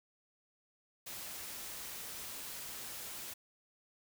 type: noise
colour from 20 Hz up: white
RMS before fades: -45 dBFS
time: 1.06-3.34 s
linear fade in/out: 10 ms
effects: none